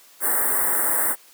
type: band-stop noise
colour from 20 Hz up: white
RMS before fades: -21 dBFS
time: 0.2-1.16 s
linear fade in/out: 50 ms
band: 2000 to 8000 Hz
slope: 96 dB/octave
effects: white hiss -51 dBFS RMS until 1.33 s + high-pass 300 Hz 12 dB/octave